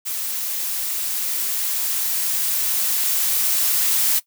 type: noise with level ramp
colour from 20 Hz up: blue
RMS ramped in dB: -26 to -18 dBFS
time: 0.05-4.2 s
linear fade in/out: 20 ms
effects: noise-tail reverb RT60 0.1 s tail -18 dB re dry